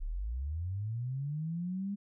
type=linear sweep; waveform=sine; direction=up; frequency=30.68 to 204.6 Hz; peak=-33 dBFS; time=0-1.96 s; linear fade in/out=20 ms; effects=none